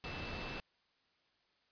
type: tone in noise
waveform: sine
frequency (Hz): 2648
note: E7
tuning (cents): +7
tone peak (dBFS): -48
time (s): 0.04-0.6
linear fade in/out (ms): 0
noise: pink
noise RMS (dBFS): -43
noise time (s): 0.04-0.6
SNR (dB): -8
effects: white hiss -75 dBFS RMS until 1.71 s + resampled to 11025 Hz

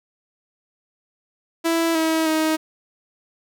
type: tone with pitch steps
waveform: sawtooth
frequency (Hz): 331 / 321.3 / 315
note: E4 / E4 / D#4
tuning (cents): +7 / -44 / +21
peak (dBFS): -14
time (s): 1.64-2.57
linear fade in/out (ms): 20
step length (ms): 310
effects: none

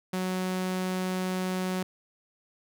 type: tone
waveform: sawtooth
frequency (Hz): 185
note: F#3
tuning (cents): 0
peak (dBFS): -24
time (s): 0.13-1.83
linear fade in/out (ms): 5
effects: none

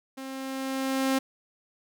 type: tone with level ramp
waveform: sawtooth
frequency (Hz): 266.3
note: C4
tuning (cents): +31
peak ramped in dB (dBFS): -33 to -18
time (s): 0.17-1.19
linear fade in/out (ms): 10
effects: none

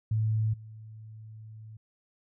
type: tone with level steps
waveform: sine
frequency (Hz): 109.4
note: A2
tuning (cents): -9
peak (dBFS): -24 / -43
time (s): 0.11-1.77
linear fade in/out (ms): 5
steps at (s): 0.53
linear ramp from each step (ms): 10
effects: none

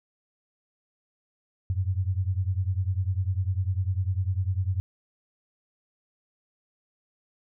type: beating tone pair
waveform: sine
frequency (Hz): 90.3 / 100.3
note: F#2 / G2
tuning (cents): -42 / +40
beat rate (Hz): 10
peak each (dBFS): -26 / -28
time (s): 1.7-4.8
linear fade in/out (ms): 0
effects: none

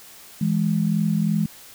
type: tone pair together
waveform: sine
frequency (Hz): 164.75 / 207.7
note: E3 / G#3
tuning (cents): -1 / 0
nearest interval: major third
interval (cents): 401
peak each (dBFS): -21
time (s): 0.41-1.46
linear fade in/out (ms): 5
effects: white hiss -45 dBFS RMS until 1.74 s

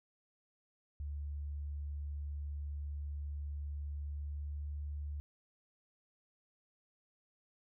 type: tone with pitch glide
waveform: sine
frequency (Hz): 72.6 to 73.19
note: D2 to D2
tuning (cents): -19 to -5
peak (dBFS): -38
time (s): 1-5.2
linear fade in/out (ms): 0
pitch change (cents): +14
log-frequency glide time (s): 4.01-4.66
effects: none

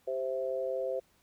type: chord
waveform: sine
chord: C major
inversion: second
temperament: equal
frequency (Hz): 392 / 523.3 / 659.3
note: G4 / C5 / E5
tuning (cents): 0 / 0 / 0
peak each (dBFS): -38 / -32 / -38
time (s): 0.07-1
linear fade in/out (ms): 10
effects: pink hiss -68 dBFS RMS until 1.22 s

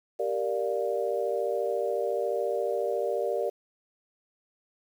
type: chord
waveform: sine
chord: G minor seventh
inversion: none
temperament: equal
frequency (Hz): 392 / 466.2 / 587.3 / 698.5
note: G4 / Bb4 / D5 / F5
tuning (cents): 0 / 0 / 0 / 0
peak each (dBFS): -32 / -30 / -30 / -36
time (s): 0.19-3.5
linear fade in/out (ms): 10
effects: 9-bit

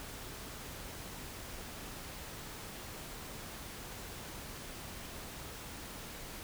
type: silence
effects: pink hiss -46 dBFS RMS until 6.43 s

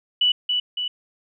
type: tone with echo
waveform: sine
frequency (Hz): 2960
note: F#7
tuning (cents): 0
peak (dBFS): -15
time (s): 0.21-0.32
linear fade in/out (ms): 5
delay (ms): 280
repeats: 2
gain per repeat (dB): -4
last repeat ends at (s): 0.88
effects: none

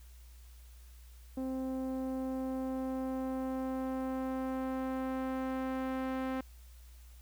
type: tone with low-pass filter sweep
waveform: sawtooth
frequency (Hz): 261.6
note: C4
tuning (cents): 0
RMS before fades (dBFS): -36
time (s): 1.37-6.41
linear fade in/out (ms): 5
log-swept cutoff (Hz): 530 to 2000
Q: 0.79
effects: added 60 Hz sine -51 dBFS peak until 7.21 s + white hiss -64 dBFS RMS until 7.21 s

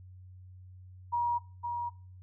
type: tone with echo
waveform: sine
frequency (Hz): 954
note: A#5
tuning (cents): +40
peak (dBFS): -26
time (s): 1.12-1.39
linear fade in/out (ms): 20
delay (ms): 510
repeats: 1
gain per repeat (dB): -5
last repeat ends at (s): 1.9
effects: noise-tail reverb RT60 0.4 s tail -20 dB re dry + added 92 Hz sine -48 dBFS peak until 2.22 s

